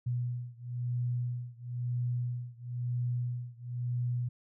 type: beating tone pair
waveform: sine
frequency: 121.8 / 122.8 Hz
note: B2 / B2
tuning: -24 / -9 cents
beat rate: 1 Hz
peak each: -34 / -35 dBFS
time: 0.06-4.29 s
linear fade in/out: 10 ms
effects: none